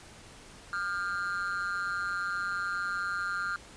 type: tone with amplitude modulation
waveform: triangle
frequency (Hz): 1396.9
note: F6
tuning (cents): 0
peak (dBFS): -24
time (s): 0.73-3.56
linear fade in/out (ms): 2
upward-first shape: sine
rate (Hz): 185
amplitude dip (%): 100
effects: pink hiss -51 dBFS RMS until 3.76 s + resampled to 22050 Hz